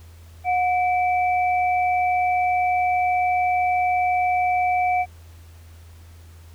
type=tone pair together; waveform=sine; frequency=727 / 2314 Hz; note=F#5 / D7; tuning=-31 / -26 cents; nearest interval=octave + minor sixth; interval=2005 cents; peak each=-18 / -27 dBFS; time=0.44-5.06 s; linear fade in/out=50 ms; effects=added 83 Hz sine -42 dBFS peak until 6.54 s + pink hiss -54 dBFS RMS until 6.54 s